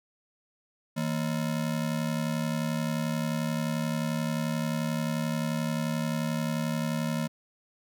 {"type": "ring-modulated tone", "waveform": "square", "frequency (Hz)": 196, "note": "G3", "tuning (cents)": 0, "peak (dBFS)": -25, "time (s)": [0.96, 7.28], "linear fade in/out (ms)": 20, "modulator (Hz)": 35.7, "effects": []}